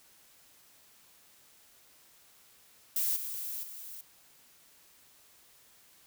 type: noise with level steps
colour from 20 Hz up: violet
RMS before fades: -30 / -38 / -45 dBFS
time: 2.96-4.01 s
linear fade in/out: 2 ms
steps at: 3.16 / 3.63 s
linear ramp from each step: 5 ms
effects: white hiss -61 dBFS RMS until 6.06 s